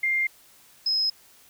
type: tone pair in turn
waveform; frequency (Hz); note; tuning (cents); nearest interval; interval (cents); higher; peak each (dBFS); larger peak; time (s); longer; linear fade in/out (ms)
sine; 2108 / 5119; C7 / D#8; +12 / +48; octave + minor third; 1536; second; -21; neither; 0.03-0.27 / 0.86-1.1; neither; 5
effects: white hiss -55 dBFS RMS until 1.49 s